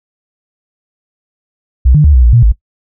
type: tone with pitch steps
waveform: sine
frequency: 63.2 / 150.1 / 73.8 / 62.8 / 58.5 / 118.6 / 54.1 Hz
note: B1 / D3 / D2 / B1 / A#1 / A#2 / A1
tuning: +41 / +38 / +9 / +30 / +7 / +30 / -29 cents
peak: -3 dBFS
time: 1.85-2.522 s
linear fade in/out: 10 ms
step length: 96 ms
effects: noise-tail reverb RT60 0.1 s tail -19 dB re dry